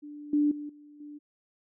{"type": "tone with level steps", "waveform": "sine", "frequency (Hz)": 294.5, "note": "D4", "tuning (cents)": 5, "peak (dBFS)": [-40, -21, -35, -49, -41], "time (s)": [0.02, 1.19], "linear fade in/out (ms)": 20, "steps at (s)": [0.33, 0.51, 0.69, 1], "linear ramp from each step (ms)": 5, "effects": []}